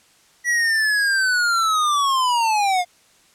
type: linear sweep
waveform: square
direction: down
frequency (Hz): 1947 to 698.5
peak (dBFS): -17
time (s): 0.44-2.85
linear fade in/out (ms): 50
effects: white hiss -55 dBFS RMS until 3.34 s + low-pass 9000 Hz 12 dB/octave